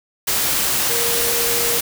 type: tone in noise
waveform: sine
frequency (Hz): 470.6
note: A#4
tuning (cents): +16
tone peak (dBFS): -25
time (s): 0.89-1.79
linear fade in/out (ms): 10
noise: white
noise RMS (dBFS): -19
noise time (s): 0.27-1.81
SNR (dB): -9
effects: none